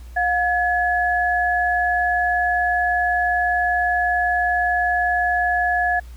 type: tone pair together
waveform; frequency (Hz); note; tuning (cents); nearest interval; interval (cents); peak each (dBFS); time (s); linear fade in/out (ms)
sine; 714.8 / 1700; F5 / G#6; +40 / +40; octave + minor third; 1500; -19 / -20; 0.16-6; 10
effects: added 60 Hz sine -35 dBFS peak until 6.16 s + pink hiss -52 dBFS RMS until 6.16 s